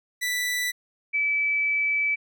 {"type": "tone pair in turn", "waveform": ["sawtooth", "sine"], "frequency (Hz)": [1975.5, 2304], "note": ["B6", "D7"], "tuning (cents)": [0, -34], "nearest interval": "minor third", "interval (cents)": 266, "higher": "second", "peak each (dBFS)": -21, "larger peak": "neither", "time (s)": [[0.21, 0.72], [1.13, 2.16]], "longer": "second", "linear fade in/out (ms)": 20, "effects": []}